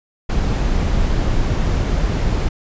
brown noise, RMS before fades -17 dBFS, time 0.29-2.49 s, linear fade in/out 10 ms, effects resampled to 16000 Hz

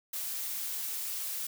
blue noise, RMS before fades -36 dBFS, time 0.13-1.47 s, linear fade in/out 5 ms, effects none

